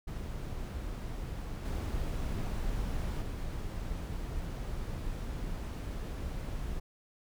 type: noise with level steps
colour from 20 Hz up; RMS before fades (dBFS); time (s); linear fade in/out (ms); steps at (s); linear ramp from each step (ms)
brown; -38 / -34 / -37; 0.07-6.8; 10; 1.65 / 3.22; 2
effects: none